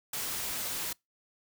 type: noise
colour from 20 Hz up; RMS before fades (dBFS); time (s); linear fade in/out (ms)
white; -35; 0.13-0.93; 5
effects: noise-tail reverb RT60 0.2 s tail -26 dB re dry